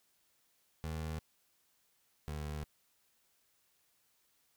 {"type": "tone pair in turn", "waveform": "25% pulse", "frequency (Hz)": [79.3, 74.85], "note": ["D#2", "D2"], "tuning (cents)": [33, 33], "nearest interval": "minor second", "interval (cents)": 100, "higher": "first", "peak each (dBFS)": [-34, -35], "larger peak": "first", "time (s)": [[0.84, 1.19], [2.28, 2.64]], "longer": "second", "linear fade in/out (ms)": 0, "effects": ["white hiss -74 dBFS RMS until 4.56 s"]}